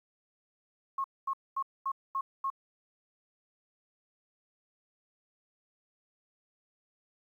sine tone bursts, 1085 Hz, C#6, 37 cents flat, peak -29 dBFS, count 6, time 0.98-2.502 s, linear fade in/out 5 ms, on 62 ms, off 230 ms, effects 11-bit

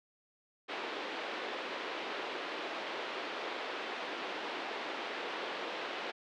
pink band-pass noise, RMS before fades -40 dBFS, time 0.68-6.12 s, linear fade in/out 20 ms, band 330 to 3700 Hz, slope 24 dB/octave, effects none

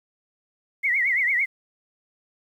sine tone with vibrato, 2061 Hz, C7, 27 cents flat, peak -19 dBFS, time 0.83-1.46 s, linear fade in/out 20 ms, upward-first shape triangle, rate 8.9 Hz, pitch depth 170 cents each way, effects 9-bit

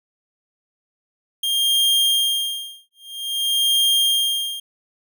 45% pulse tone with tremolo, 3211 Hz, G7, 41 cents sharp, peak -14 dBFS, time 1.43-4.6 s, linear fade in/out 5 ms, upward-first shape sine, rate 0.51 Hz, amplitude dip 100%, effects none

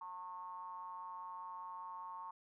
triangle ring-modulated tone, 92.5 Hz, F#2, in tune, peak -40 dBFS, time 0.01-2.31 s, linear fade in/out 5 ms, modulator 995 Hz, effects none

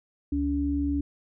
sine tone pair together, 71.28 / 285.1 Hz, C#2 / C#4, +49 / +49 cents, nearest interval 2 octaves, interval 2400 cents, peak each -29 / -25 dBFS, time 0.32-1.01 s, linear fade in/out 5 ms, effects none

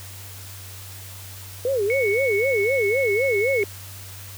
sine tone with vibrato, 466.8 Hz, A#4, 2 cents sharp, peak -19 dBFS, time 1.65-3.64 s, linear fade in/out 2 ms, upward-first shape sine, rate 3.9 Hz, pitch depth 290 cents each way
sine tone with pitch glide, 2217 to 2200 Hz, C#7 to C#7, 0 to -14 cents, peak -23 dBFS, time 1.9-3.63 s, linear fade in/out 0 ms, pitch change -14 cents, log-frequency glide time 2.17-2.98 s
effects added 96 Hz sine -39 dBFS peak until 4.37 s + white hiss -41 dBFS RMS until 4.37 s

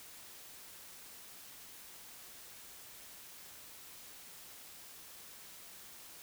silence, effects white hiss -53 dBFS RMS until 6.22 s

